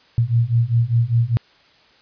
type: beating tone pair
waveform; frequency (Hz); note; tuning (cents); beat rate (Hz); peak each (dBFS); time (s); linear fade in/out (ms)
sine; 114.6 / 119.6; A#2 / A#2; -29 / +45; 5; -18 / -17; 0.18-1.37; 0
effects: white hiss -53 dBFS RMS until 2.01 s + resampled to 11025 Hz